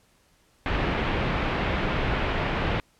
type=low-pass noise; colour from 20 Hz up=pink; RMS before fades=-26 dBFS; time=0.66-2.8 s; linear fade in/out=0 ms; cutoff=3000 Hz; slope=24 dB/octave; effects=pink hiss -63 dBFS RMS until 2.99 s + low-pass 12000 Hz 12 dB/octave